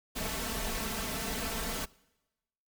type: noise with comb filter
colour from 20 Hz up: pink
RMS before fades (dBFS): -35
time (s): 0.15-1.86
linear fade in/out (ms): 20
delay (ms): 4.5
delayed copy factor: +0.85
effects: noise-tail reverb RT60 1.0 s tail -23 dB re dry